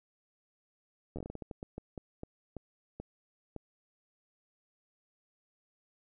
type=slowing click train; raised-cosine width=2 ms; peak=-27 dBFS; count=17; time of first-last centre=1.16-3.563 s; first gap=11 ms; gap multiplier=1.3; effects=none